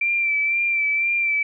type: tone with vibrato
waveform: sine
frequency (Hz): 2346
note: D7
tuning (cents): -2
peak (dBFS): -18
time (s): 0.01-1.43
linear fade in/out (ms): 5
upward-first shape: sine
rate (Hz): 2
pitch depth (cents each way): 33
effects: none